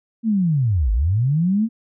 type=linear two-way sweep; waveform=sine; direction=down then up; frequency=233.1 to 48.7 to 233.1 Hz; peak=-15 dBFS; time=0.23-1.69 s; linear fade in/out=50 ms; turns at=0.92 s; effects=none